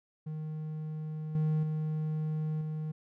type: tone with level steps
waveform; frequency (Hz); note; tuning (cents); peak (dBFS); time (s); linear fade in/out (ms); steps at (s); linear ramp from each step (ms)
triangle; 155.2; D#3; -4; -33 / -24 / -28 / -31; 0.26-2.92; 10; 1.35 / 1.63 / 2.61; 2
effects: none